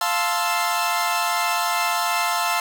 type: chord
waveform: sawtooth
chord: F major seventh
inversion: none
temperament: equal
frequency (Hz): 698.5 / 880 / 1046.5 / 1318.5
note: F5 / A5 / C6 / E6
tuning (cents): 0 / 0 / 0 / 0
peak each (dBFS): -22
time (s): 0.01-2.6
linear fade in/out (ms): 2
effects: none